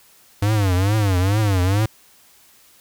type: tone with vibrato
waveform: square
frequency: 98.8 Hz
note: G2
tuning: 14 cents sharp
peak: -16 dBFS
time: 0.42-1.86 s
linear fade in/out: 5 ms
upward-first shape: triangle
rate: 2.3 Hz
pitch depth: 200 cents each way
effects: white hiss -52 dBFS RMS until 2.8 s